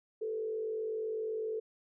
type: tone with frequency modulation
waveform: sine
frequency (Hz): 440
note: A4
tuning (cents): 0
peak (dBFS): -33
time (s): 0.21-1.6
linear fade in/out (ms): 10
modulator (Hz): 47.9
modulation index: 0.59
effects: none